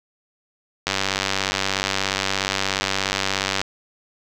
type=click train; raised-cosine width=0.2 ms; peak=-3 dBFS; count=267; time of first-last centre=0.87-3.615 s; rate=96.9 Hz; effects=none

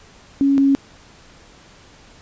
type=tone pair in turn; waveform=sine; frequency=277.2 / 275.4 Hz; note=C#4 / C#4; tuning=0 / -11 cents; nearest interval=unison; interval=11 cents; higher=first; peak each=-12 / -11 dBFS; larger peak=second; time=0.41-0.58 / 0.58-0.75 s; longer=neither; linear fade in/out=0 ms; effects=pink hiss -47 dBFS RMS until 2.21 s + resampled to 16000 Hz

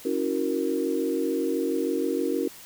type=chord; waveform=sine; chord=F# dominant seventh; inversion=second; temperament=equal with one note detuned; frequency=277.2 / 323.4 / 370 / 466.2 Hz; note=C#4 / E4 / F#4 / A#4; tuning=0 / -33 / 0 / 0 cents; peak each=-29 dBFS; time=0.05-2.48 s; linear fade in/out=5 ms; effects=white hiss -46 dBFS RMS until 2.65 s

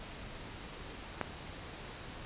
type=click; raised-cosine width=0.5 ms; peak=-17 dBFS; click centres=1.213 s; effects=pink hiss -46 dBFS RMS until 2.25 s + resampled to 8000 Hz

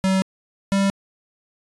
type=tone pair in turn; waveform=square; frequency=190.3 / 196.56 Hz; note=F#3 / G3; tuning=+49 / +5 cents; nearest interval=minor second; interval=56 cents; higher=second; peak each=-17 dBFS; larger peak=neither; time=0.04-0.22 / 0.72-0.9 s; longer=neither; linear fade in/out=0 ms; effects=resampled to 24000 Hz

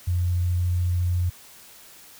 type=tone; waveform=sine; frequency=88.6 Hz; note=F2; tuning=25 cents sharp; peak=-20 dBFS; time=0.07-1.3 s; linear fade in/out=10 ms; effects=white hiss -48 dBFS RMS until 2.19 s

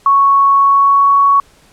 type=tone with pitch glide; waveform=sine; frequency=1108.7 to 1117.1 Hz; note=C#6 to C#6; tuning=0 to +13 cents; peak=-6 dBFS; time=0.06-1.4 s; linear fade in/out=2 ms; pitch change=+13 cents; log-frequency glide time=0.56-1.1 s; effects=pink hiss -48 dBFS RMS until 1.72 s + low-pass 11000 Hz 12 dB/octave

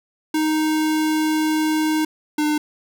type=tone pair in turn; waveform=square; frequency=311.1 / 301.5 Hz; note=D#4 / D4; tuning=0 / +46 cents; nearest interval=minor second; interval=54 cents; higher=first; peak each=-18 dBFS; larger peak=neither; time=0.34-2.05 / 2.38-2.58 s; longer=first; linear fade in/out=5 ms; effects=none

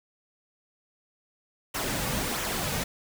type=noise with flanger; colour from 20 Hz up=pink; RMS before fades=-30 dBFS; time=1.74-2.84 s; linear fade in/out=10 ms; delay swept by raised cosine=0.21 to 3.01 ms; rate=1.5 Hz; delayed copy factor=-0.5; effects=none

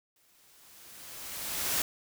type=noise with exponential growth; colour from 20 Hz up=white; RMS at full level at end=-28 dBFS; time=0.16-1.82 s; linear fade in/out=2 ms; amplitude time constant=360 ms; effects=none

